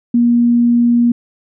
sine tone, 238.1 Hz, A#3, 37 cents sharp, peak -8 dBFS, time 0.14-1.12 s, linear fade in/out 5 ms, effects none

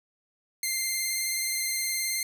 10% pulse tone with vibrato, 2093 Hz, C7, in tune, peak -18 dBFS, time 0.63-2.23 s, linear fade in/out 2 ms, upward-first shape square, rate 19 Hz, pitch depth 18 cents each way, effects none

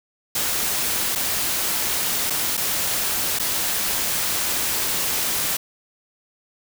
white noise with dropouts, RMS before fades -23 dBFS, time 0.35-5.57 s, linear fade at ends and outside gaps 5 ms, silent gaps 1.152-1.156 / 2.3-2.304 / 2.57-2.575 / 3.388-3.396 s, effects none

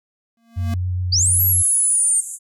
square tone with exponential growth, 230.3 Hz, A#3, 21 cents flat, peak -24 dBFS, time 0.37-0.74 s, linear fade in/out 2 ms, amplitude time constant 79 ms
sine tone with vibrato, 90.8 Hz, F#2, 32 cents flat, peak -19 dBFS, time 0.56-1.63 s, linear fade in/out 20 ms, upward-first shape triangle, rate 7.2 Hz, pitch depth 14 cents each way
sine linear two-way sweep, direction up then down, 4435 to 11700 to 8680 Hz, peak -14 dBFS, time 1.12-2.21 s, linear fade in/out 10 ms, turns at 1.41 s
pink band-pass noise, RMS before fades -31 dBFS, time 1.18-2.39 s, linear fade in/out 50 ms, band 6900 to 11000 Hz, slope 96 dB/octave
effects none

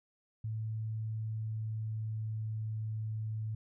sine tone with pitch glide, 110 to 109.24 Hz, A2 to A2, 0 to -12 cents, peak -34 dBFS, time 0.44-3.55 s, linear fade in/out 5 ms, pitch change -12 cents, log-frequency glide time 0.97-2.76 s, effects none

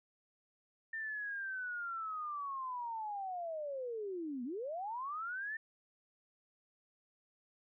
sine linear two-way sweep, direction down then up, 1809 to 233.1 to 1809 Hz, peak -38 dBFS, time 0.93-5.57 s, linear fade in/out 5 ms, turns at 4.44 s, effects none

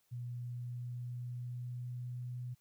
sine tone with pitch glide, 121.5 to 123.62 Hz, B2 to B2, -28 to +2 cents, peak -39 dBFS, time 0.11-2.55 s, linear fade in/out 20 ms, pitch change +30 cents, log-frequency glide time 0.21-2.39 s, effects white hiss -75 dBFS RMS until 2.6 s

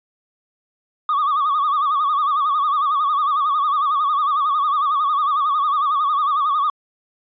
triangle tone with vibrato, 1174.7 Hz, D6, in tune, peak -13 dBFS, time 1.09-6.7 s, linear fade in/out 2 ms, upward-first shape sine, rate 11 Hz, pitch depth 110 cents each way, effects tanh soft clip ceiling -11 dBFS + resampled to 11025 Hz

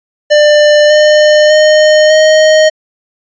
square tone with pitch steps, 596 / 604.7 / 613.5 / 622.4 Hz, D5 / D#5 / D#5 / D#5, +25 / -50 / -25 / 0 cents, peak -4 dBFS, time 0.3-2.7 s, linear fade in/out 20 ms, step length 600 ms, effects resampled to 16000 Hz

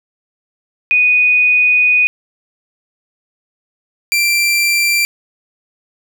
sine / sawtooth tone pair in turn, 2480 / 2357 Hz, D#7 / D7, -6 / +6 cents, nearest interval minor second, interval 88 cents, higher first, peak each -8 dBFS, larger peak neither, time 0.91-2.07 / 4.12-5.05 s, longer first, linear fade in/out 0 ms, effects none

